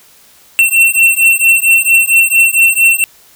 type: beating tone pair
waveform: square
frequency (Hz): 2704 / 2708.4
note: E7 / E7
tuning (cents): +43 / +46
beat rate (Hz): 4.4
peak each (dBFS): -10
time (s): 0.59-3.04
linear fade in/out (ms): 0
effects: white hiss -44 dBFS RMS until 3.35 s